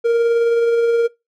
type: tone with tremolo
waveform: triangle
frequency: 466.2 Hz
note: A#4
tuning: in tune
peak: -9 dBFS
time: 0.04-1.08 s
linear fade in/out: 20 ms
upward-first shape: sine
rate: 19 Hz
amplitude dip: 25%
effects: noise-tail reverb RT60 0.2 s tail -21 dB re dry